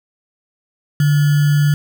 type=tone with sample-and-hold; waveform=sine; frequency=146.83 Hz; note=D3; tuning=in tune; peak=-10 dBFS; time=1-1.74 s; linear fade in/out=2 ms; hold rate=1575 Hz; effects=none